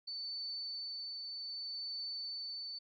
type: tone with tremolo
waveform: sine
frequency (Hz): 4512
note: C#8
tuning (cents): +30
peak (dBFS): -38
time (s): 0.07-2.79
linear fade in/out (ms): 10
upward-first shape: triangle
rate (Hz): 0.64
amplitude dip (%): 30
effects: MP3 32 kbps